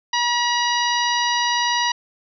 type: harmonic tone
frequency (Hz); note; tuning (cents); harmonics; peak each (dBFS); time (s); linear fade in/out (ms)
961; B5; -48; 1 / 2 / 3 / 4 / 5 / 6; -21 / -24 / -26 / -27 / -28 / -29; 0.13-1.92; 5
effects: none